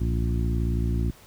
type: harmonic tone with a mistuned harmonic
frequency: 58.27 Hz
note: A#1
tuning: in tune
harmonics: 1 / 2 / 3 / 4 / 5 / 6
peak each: -24 / -28 / -32 / -34 / -37 / -37 dBFS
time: 0-1.11 s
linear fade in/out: 10 ms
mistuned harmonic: 1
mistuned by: +140 cents
effects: pink hiss -52 dBFS RMS until 1.26 s